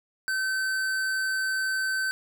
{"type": "tone with tanh clipping", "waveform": "sine", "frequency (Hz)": 1537, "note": "G6", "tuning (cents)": -35, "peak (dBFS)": -27, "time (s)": [0.28, 2.11], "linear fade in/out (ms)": 0, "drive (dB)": 17, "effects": []}